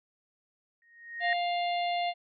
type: tone with exponential growth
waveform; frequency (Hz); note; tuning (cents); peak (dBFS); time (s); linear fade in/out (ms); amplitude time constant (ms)
sine; 1864.7; A#6; 0; -24; 0.82-1.33; 1; 110
type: harmonic tone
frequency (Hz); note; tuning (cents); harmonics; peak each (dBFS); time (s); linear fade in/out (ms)
700; F5; +4; 1 / 3 / 4 / 5 / 6; -28 / -38 / -40 / -42 / -44; 1.2-2.14; 50
effects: none